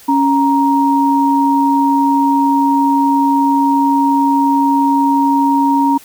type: tone pair together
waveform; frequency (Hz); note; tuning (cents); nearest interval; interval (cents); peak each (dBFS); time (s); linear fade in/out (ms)
sine; 277.2 / 937; C#4 / A#5; 0 / +9; octave + major sixth; 2109; -12; 0.08-5.98; 10
effects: white hiss -41 dBFS RMS until 6.04 s